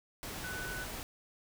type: tone in noise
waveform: sine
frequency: 1495 Hz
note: F#6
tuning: 17 cents sharp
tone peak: -40 dBFS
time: 0.44-0.84 s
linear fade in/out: 0 ms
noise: pink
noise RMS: -42 dBFS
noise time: 0.23-1.03 s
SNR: -1 dB
effects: none